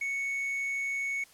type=tone; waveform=triangle; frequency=2217 Hz; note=C#7; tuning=in tune; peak=-28 dBFS; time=0.01-1.24 s; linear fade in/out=5 ms; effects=white hiss -58 dBFS RMS until 1.33 s + low-pass 12000 Hz 12 dB/octave